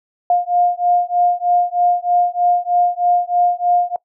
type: beating tone pair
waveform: sine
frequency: 706 / 709.2 Hz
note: F5 / F5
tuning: +19 / +26 cents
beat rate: 3.2 Hz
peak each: -16 dBFS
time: 0.3-3.96 s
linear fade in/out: 2 ms
effects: noise-tail reverb RT60 0.1 s tail -22 dB re dry